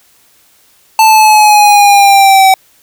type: exponential sweep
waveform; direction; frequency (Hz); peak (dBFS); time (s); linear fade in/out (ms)
square; down; 884 to 762; -3; 0.99-2.54; 2
effects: white hiss -48 dBFS RMS until 2.82 s